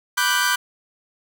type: chord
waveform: sawtooth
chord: G major seventh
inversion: first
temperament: equal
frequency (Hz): 987.8 / 1174.7 / 1480 / 1568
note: B5 / D6 / F#6 / G6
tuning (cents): 0 / 0 / 0 / 0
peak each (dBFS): -21 / -22 / -19 / -18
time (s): 0.17-0.56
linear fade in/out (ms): 10
effects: none